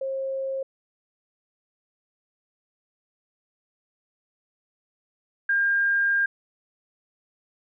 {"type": "tone pair in turn", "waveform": "sine", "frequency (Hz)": [536, 1606.2], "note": ["C5", "G6"], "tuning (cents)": [42, 42], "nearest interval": "octave + perfect fifth", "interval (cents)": 1900, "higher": "second", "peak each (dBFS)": [-26, -19], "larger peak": "second", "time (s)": [[0.01, 0.63], [5.49, 6.26]], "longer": "second", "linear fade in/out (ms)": 5, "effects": []}